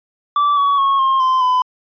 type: tone with pitch steps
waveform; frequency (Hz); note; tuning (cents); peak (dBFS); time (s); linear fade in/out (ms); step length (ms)
triangle; 1161 / 1128.6 / 1097.1 / 1066.5 / 1036.7 / 1007.8; D6 / C#6 / C#6 / C6 / C6 / B5; -20 / +31 / -18 / +33 / -16 / +35; -10; 0.36-1.62; 2; 210
effects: resampled to 11025 Hz